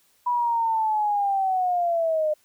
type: linear sweep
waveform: sine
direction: down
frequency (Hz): 982 to 604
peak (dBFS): -20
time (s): 0.26-2.34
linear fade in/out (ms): 10
effects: white hiss -63 dBFS RMS until 2.44 s